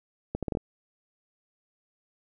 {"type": "accelerating click train", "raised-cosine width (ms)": 2, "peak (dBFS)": -16, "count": 6, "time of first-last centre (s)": [0.35, 0.572], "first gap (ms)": 77, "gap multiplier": 0.72, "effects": []}